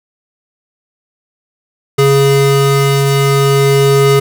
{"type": "tone pair together", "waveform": "square", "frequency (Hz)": [138.59, 415.3], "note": ["C#3", "G#4"], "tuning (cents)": [0, 0], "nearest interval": "octave + perfect fifth", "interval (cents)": 1900, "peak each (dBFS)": -11, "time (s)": [1.98, 4.2], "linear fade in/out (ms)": 10, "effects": []}